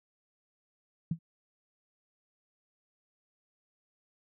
sine tone with exponential decay, 164.81 Hz, E3, in tune, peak -24 dBFS, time 1.11-1.19 s, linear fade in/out 5 ms, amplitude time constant 17 ms, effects none

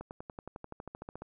accelerating click train, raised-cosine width 1 ms, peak -28 dBFS, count 16, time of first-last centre 0.01-1.22 s, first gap 99 ms, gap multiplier 0.97, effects none

